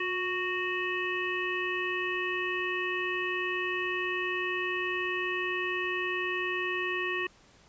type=harmonic tone with a mistuned harmonic; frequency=370 Hz; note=F#4; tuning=in tune; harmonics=1 / 3 / 5 / 7 / 8; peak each=-34 / -37 / -33 / -35 / -42 dBFS; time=0-7.27 s; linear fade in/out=5 ms; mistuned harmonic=1; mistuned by=-41 cents; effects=pink hiss -59 dBFS RMS until 7.68 s + resampled to 16000 Hz